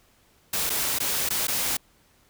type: noise with dropouts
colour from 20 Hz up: white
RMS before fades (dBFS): -26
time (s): 0.53-1.77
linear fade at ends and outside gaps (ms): 5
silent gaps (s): 0.696-0.701 / 0.987-1.001 / 1.29-1.303 / 1.471-1.481
effects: pink hiss -61 dBFS RMS until 2.29 s